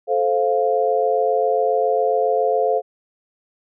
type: chord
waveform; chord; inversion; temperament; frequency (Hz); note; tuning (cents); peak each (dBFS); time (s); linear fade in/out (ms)
sine; F major; first; just; 436.5 / 523.8 / 698.5; A4 / C5 / F5; -14 / +2 / 0; -20; 0.07-2.82; 50
effects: none